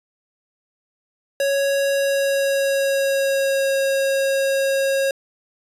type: tone with pitch glide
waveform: square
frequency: 554.4 to 544.2 Hz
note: C#5 to C#5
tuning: 0 to -32 cents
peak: -18 dBFS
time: 1.4-5.11 s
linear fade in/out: 2 ms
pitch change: -32 cents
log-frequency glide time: 1.93-3.75 s
effects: resampled to 32000 Hz